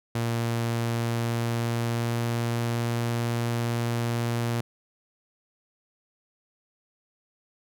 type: tone with pitch glide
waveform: sawtooth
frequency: 116.54 to 117.83 Hz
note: A#2 to A#2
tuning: 0 to +19 cents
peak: -21 dBFS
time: 0.15-4.61 s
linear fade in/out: 5 ms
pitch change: +19 cents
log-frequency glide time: 0.69-2.99 s
effects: none